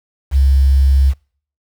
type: tone with quantisation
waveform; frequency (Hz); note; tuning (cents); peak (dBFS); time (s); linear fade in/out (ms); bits
sine; 67.8; C#2; -38; -8; 0.31-1.14; 50; 6
effects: noise-tail reverb RT60 0.5 s tail -25 dB re dry